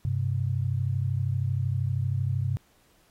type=tone pair together; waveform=sine; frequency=98 / 130.81 Hz; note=G2 / C3; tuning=0 / 0 cents; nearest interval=perfect fourth; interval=500 cents; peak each=-27 dBFS; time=0.05-2.57 s; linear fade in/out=0 ms; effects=pink hiss -64 dBFS RMS until 3.1 s + AAC 48 kbps